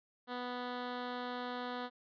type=tone; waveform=10% pulse; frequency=246.9 Hz; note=B3; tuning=in tune; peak=-30 dBFS; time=0.27-1.9 s; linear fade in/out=50 ms; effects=resampled to 11025 Hz